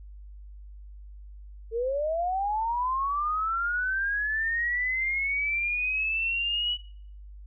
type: linear sweep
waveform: sine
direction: up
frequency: 440 to 2957 Hz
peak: -25 dBFS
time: 1.71-6.78 s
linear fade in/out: 50 ms
effects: noise-tail reverb RT60 0.6 s tail -22 dB re dry + added 50 Hz sine -42 dBFS peak until 7.46 s